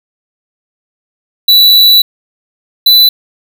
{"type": "tone pair in turn", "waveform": "square", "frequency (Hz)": [3951, 3988], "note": ["B7", "B7"], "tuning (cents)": [0, 16], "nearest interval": "unison", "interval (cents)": 16, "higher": "second", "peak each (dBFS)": -3, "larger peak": "neither", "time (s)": [[1.48, 2.02], [2.86, 3.09]], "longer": "first", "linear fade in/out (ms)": 5, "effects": []}